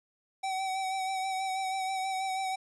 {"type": "tone with vibrato", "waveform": "square", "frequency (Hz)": 763, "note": "G5", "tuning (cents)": -47, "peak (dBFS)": -31, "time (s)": [0.43, 2.56], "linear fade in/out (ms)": 10, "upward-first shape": "sine", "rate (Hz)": 6.2, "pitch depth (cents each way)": 26, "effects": ["resampled to 24000 Hz"]}